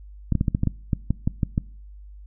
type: clicks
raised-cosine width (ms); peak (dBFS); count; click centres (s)
5; -8; 12; 0.323 / 0.353 / 0.411 / 0.482 / 0.549 / 0.634 / 0.673 / 0.932 / 1.106 / 1.275 / 1.432 / 1.579
effects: noise-tail reverb RT60 0.5 s tail -23 dB re dry + added 50 Hz sine -40 dBFS peak until 2.26 s